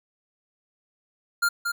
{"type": "tone with echo", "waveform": "square", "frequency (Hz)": 1400, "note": "F6", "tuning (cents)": 4, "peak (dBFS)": -20, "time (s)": [1.42, 1.49], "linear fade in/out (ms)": 10, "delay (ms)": 230, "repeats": 1, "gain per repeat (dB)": -5, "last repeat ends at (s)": 1.72, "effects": []}